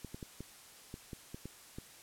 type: clicks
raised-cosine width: 3 ms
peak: -30 dBFS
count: 9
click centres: 0.047 / 0.145 / 0.228 / 0.406 / 0.941 / 1.132 / 1.345 / 1.456 / 1.785 s
effects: white hiss -56 dBFS RMS until 2.02 s + low-pass 12000 Hz 12 dB/octave